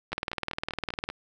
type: two click trains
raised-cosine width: 0.3 ms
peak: -13 / -22 dBFS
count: 20 / 6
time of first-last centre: 0.13-1.09 / 0.12-1.1 s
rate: 19.8 / 5.1 Hz
effects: none